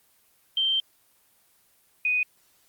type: tone pair in turn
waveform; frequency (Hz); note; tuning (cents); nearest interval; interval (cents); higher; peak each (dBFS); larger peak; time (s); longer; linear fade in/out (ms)
sine; 3136 / 2489; G7 / D#7; 0 / 0; major third; 400; first; -21; neither; 0.57-0.8 / 2.05-2.23; first; 2
effects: white hiss -63 dBFS RMS until 2.68 s + Opus 24 kbps